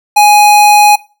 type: tone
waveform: square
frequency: 832 Hz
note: G#5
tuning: 3 cents sharp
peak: -3 dBFS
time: 0.16-0.96 s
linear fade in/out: 10 ms
effects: noise-tail reverb RT60 0.3 s tail -19 dB re dry

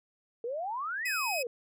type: exponential two-way sweep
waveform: sine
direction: up then down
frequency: 450 to 2030 to 450 Hz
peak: -32 dBFS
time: 0.44-1.47 s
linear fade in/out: 2 ms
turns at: 1.06 s
type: tone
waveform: sawtooth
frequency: 2534 Hz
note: D#7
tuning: 31 cents sharp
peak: -28 dBFS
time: 1.05-1.43 s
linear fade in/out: 10 ms
effects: none

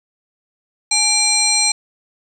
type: harmonic tone with a mistuned harmonic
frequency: 830.6 Hz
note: G#5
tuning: in tune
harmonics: 1 / 3 / 5 / 7 / 9 / 10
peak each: -26 / -21 / -17 / -21 / -21 / -20 dBFS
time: 0.91-1.72 s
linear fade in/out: 5 ms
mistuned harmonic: 3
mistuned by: -89 cents
effects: 8-bit

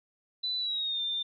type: tone with pitch glide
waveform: sine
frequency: 3989 to 3595 Hz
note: B7 to A7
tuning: +17 to +36 cents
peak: -29 dBFS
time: 0.43-1.23 s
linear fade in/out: 10 ms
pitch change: -181 cents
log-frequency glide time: 0.58-1.02 s
effects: none

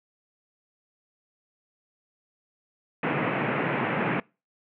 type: band-pass noise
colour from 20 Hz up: pink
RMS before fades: -27 dBFS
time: 3.03-4.2 s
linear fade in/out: 2 ms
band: 130 to 2600 Hz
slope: 48 dB/octave
effects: noise-tail reverb RT60 0.3 s tail -25 dB re dry

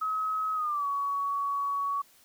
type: tone with pitch glide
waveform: sine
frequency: 1277 to 1124.6 Hz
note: D#6 to C#6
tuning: +45 to +25 cents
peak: -27 dBFS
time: 0.01-2.02 s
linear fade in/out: 10 ms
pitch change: -220 cents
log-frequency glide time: 0.54-0.87 s
effects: white hiss -60 dBFS RMS until 2.24 s

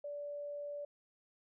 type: tone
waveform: sine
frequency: 580 Hz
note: D5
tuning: 22 cents flat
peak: -40 dBFS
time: 0.04-0.85 s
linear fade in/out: 5 ms
effects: none

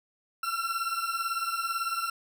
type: beating tone pair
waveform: 40% pulse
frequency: 1348 / 1366 Hz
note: E6 / F6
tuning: +38 / -39 cents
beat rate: 18 Hz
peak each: -31 dBFS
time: 0.43-2.1 s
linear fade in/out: 5 ms
effects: none

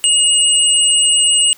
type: tone pair together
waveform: sine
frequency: 2865 / 8093 Hz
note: F7 / B8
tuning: +44 / +41 cents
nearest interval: octave + tritone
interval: 1797 cents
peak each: -12 dBFS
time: 0.04-1.53 s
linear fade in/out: 0 ms
effects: white hiss -45 dBFS RMS until 1.57 s

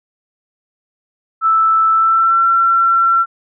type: tone with pitch glide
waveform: sine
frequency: 1318.5 to 1354.8 Hz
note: E6 to E6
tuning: 0 to +47 cents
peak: -9 dBFS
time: 1.41-3.26 s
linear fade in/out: 50 ms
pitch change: +47 cents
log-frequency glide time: 1.92-2.43 s
effects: none

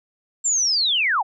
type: linear sweep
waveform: sine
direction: down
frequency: 7500 to 694 Hz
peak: -17 dBFS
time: 0.44-1.23 s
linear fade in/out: 20 ms
effects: none

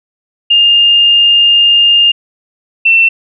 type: tone pair in turn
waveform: sine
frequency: 2817 / 2690 Hz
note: F7 / E7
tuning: +14 / +34 cents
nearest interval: minor second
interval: 80 cents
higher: first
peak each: -4 dBFS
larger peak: neither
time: 0.5-2.12 / 2.85-3.09 s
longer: first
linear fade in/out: 10 ms
effects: none

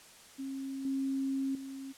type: tone with level steps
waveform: sine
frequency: 270 Hz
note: C#4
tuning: 45 cents flat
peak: -36 / -30 / -40 dBFS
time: 0.38-1.93 s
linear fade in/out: 20 ms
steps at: 0.85 / 1.55 s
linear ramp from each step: 2 ms
effects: white hiss -55 dBFS RMS until 1.97 s + low-pass 10000 Hz 12 dB/octave

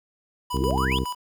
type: tone with tremolo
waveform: square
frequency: 987.8 Hz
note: B5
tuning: in tune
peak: -28 dBFS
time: 0.5-1.15 s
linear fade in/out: 10 ms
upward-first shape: square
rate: 7.2 Hz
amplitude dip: 70%
type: harmonic tone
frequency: 65.5 Hz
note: C2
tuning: 2 cents sharp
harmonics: 1 / 2 / 3 / 4 / 5 / 6 / 7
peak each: -26 / -29 / -31 / -32 / -33 / -34 / -34 dBFS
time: 0.53-1.05 s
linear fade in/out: 20 ms
type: exponential sweep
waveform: sine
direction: up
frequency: 292.8 to 3731 Hz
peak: -25 dBFS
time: 0.6-0.99 s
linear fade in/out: 20 ms
effects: 9-bit

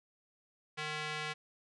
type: tone with band-pass filter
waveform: square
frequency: 152.9 Hz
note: D#3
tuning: 30 cents flat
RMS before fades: -39 dBFS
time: 0.77-1.34 s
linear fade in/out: 20 ms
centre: 2400 Hz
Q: 1.1
effects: resampled to 24000 Hz

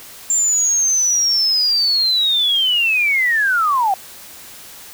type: linear sweep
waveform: sine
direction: down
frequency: 7330 to 740 Hz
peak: -13 dBFS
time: 0.3-3.94 s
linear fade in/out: 2 ms
effects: white hiss -38 dBFS RMS until 4.93 s

